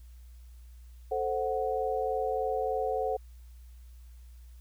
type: chord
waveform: sine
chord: F# diminished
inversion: first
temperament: equal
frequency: 440 / 523.3 / 740 Hz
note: A4 / C5 / F#5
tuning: 0 / 0 / 0 cents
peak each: -32 dBFS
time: 1.11-3.17 s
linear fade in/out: 10 ms
effects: added 60 Hz sine -47 dBFS peak until 4.6 s + white hiss -67 dBFS RMS until 4.6 s